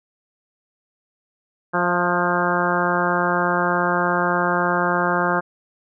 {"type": "harmonic tone with a mistuned harmonic", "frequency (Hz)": 176.6, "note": "F3", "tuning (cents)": 20, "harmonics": [1, 2, 3, 4, 5, 6, 7, 8, 9], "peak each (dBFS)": [-26, -26, -26, -26, -26, -26, -26, -26, -26], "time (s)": [1.73, 5.41], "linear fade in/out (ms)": 20, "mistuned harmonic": 4, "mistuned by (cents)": -20, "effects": []}